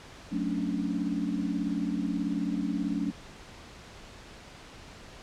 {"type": "chord", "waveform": "sine", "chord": "D major seventh", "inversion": "first", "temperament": "just", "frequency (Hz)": [183.54, 220.2, 275.3, 293.7], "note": ["F#3", "A3", "C#4", "D4"], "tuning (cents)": [-14, 2, -12, 0], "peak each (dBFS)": -33, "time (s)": [0.31, 3.12], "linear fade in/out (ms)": 20, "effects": ["pink hiss -48 dBFS RMS until 5.22 s", "low-pass 6000 Hz 12 dB/octave"]}